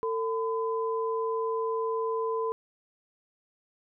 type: tone pair together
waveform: sine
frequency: 450 / 1011.5 Hz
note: A4 / B5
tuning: +39 / +41 cents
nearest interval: octave + major second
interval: 1402 cents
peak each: -28 / -32 dBFS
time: 0.03-2.52 s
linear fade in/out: 0 ms
effects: none